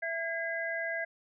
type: tone cluster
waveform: sine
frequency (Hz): 663 / 1631 / 2025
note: E5 / G#6 / B6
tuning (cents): +10 / -32 / +43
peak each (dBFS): -36 / -35 / -37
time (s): 0.02-1.05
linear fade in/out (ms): 10
effects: none